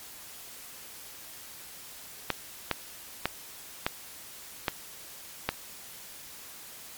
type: clicks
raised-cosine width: 0.3 ms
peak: -9 dBFS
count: 6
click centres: 2.303 / 2.713 / 3.256 / 3.865 / 4.682 / 5.49 s
effects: white hiss -46 dBFS RMS until 6.97 s + MP3 96 kbps